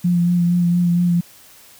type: tone with vibrato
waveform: sine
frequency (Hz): 174.61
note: F3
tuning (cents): 0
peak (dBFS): -13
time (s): 0.04-1.21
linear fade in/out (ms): 10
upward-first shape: sine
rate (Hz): 4.3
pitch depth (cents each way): 22
effects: white hiss -46 dBFS RMS until 1.79 s